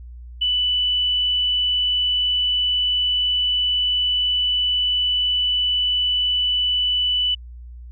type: tone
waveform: sine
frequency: 2979 Hz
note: F#7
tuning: 11 cents sharp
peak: -17 dBFS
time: 0.41-7.35 s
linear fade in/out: 10 ms
effects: added 60 Hz sine -35 dBFS peak until 7.91 s